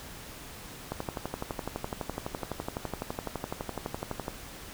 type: click train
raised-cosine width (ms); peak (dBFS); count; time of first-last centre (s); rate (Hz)
1; -18; 41; 0.92-4.281; 11.9
effects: pink hiss -45 dBFS RMS until 4.73 s